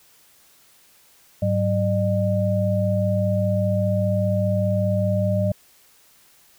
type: tone cluster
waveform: sine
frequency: 103.2 / 188.2 / 605 Hz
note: G#2 / F#3 / D#5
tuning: -10 / +30 / -49 cents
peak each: -21 / -24 / -23 dBFS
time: 1.42-5.52 s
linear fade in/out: 5 ms
effects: white hiss -55 dBFS RMS until 6.58 s